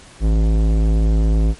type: tone with tanh clipping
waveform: sine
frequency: 54 Hz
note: A1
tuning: 32 cents flat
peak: -14 dBFS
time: 0.2-1.55 s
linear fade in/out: 50 ms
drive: 17 dB
effects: pink hiss -43 dBFS RMS until 1.59 s + MP3 48 kbps